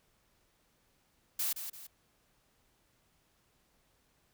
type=noise with echo; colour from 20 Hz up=blue; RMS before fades=-33 dBFS; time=1.39-1.53 s; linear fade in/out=5 ms; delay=170 ms; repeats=2; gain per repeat=-8 dB; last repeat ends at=1.87 s; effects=pink hiss -72 dBFS RMS until 4.33 s